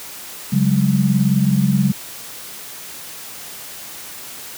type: chord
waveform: sine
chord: C# suspended fourth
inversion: none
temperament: equal with one note detuned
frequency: 138.59 / 185 / 203.7 Hz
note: C#3 / F#3 / G#3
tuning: 0 / 0 / -33 cents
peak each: -17 dBFS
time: 0.52-1.92 s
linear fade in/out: 10 ms
effects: white hiss -34 dBFS RMS until 4.57 s + high-pass 80 Hz 12 dB/octave